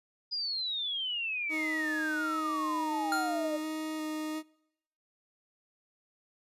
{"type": "exponential sweep", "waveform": "sine", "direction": "down", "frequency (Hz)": [4978, 587.3], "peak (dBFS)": -31, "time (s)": [0.31, 3.58], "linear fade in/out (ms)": 20}
{"type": "tone with vibrato", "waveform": "40% pulse", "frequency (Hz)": 310.9, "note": "D#4", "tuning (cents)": -1, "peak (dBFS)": -33, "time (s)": [1.49, 4.43], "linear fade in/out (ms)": 50, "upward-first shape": "square", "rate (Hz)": 1.4, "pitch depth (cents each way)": 9}
{"type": "tone with exponential decay", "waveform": "square", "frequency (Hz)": 1396, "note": "F6", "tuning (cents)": -1, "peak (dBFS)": -28, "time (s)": [3.12, 3.68], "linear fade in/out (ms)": 1, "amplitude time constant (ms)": 120}
{"effects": ["noise-tail reverb RT60 0.9 s tail -25 dB re dry", "resampled to 32000 Hz"]}